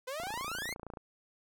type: exponential sweep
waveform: sawtooth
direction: up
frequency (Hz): 493.9 to 2209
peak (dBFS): -33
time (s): 0.07-0.74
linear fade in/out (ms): 10
type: click train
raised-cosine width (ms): 1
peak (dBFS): -29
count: 23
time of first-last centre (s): 0.2-0.972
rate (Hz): 28.5
effects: none